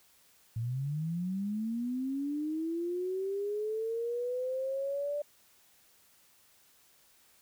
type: linear sweep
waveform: sine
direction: up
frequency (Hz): 110 to 589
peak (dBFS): -31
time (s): 0.56-5.22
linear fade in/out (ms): 5
effects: white hiss -64 dBFS RMS until 7.41 s